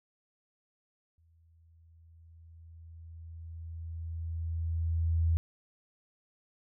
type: tone with exponential growth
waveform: sine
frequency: 82.41 Hz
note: E2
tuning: in tune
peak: -23 dBFS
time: 1.18-5.37 s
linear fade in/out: 0 ms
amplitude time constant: 910 ms
effects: none